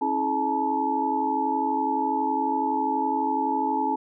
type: tone cluster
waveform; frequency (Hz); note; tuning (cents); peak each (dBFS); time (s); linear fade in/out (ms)
sine; 272.5 / 321.9 / 425.7 / 865 / 937; C#4 / E4 / G#4 / A5 / A#5; -29 / -41 / +43 / -30 / +9; -29 / -32 / -33 / -24 / -32; 0.01-3.96; 10
effects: none